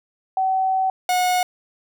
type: tone pair in turn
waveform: sine / 45% pulse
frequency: 760 / 727.3 Hz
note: F#5 / F#5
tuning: +46 / -30 cents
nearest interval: minor second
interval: 76 cents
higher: first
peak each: -17 dBFS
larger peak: neither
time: 0.37-0.9 / 1.09-1.43 s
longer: first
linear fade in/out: 2 ms
effects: none